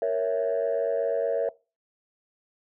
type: chord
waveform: sine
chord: A# diminished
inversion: none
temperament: equal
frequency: 466.2 / 554.4 / 659.3 Hz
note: A#4 / C#5 / E5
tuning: 0 / 0 / 0 cents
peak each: -26 dBFS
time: 0.02-1.49 s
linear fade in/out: 2 ms
effects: noise-tail reverb RT60 0.3 s tail -22 dB re dry + tanh soft clip ceiling -18 dBFS